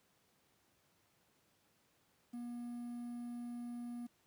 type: tone with quantisation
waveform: triangle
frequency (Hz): 240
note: B3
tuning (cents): -49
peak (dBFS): -40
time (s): 2.33-4.07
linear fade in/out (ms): 10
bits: 11
effects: pink hiss -74 dBFS RMS until 4.26 s + high-pass 100 Hz 12 dB/octave